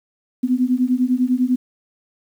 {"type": "beating tone pair", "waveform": "sine", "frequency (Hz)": [246.9, 256.9], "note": ["B3", "C4"], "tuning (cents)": [0, -32], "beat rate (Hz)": 10, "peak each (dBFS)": -18, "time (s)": [0.43, 1.56], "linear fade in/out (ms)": 10, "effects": ["8-bit"]}